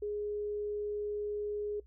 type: tone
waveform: sine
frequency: 415.7 Hz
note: G#4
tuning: 2 cents sharp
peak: -33 dBFS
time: 0.02-1.8 s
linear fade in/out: 5 ms
effects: noise-tail reverb RT60 0.1 s tail -20 dB re dry + added 60 Hz sine -55 dBFS peak until 1.86 s